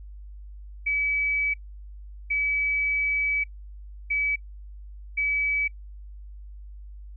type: tone bursts at uneven times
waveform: sine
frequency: 2288 Hz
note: D7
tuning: 46 cents flat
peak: -22 dBFS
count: 4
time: 0.86-1.54 / 2.3-3.44 / 4.1-4.36 / 5.17-5.68 s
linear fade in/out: 10 ms
effects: noise-tail reverb RT60 0.1 s tail -25 dB re dry + added 50 Hz sine -39 dBFS peak until 7.16 s